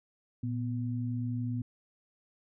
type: tone pair together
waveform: sine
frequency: 116.54 / 246.9 Hz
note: A#2 / B3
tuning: 0 / 0 cents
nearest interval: octave + minor second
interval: 1300 cents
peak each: -32 / -35 dBFS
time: 0.43-1.62 s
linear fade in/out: 5 ms
effects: none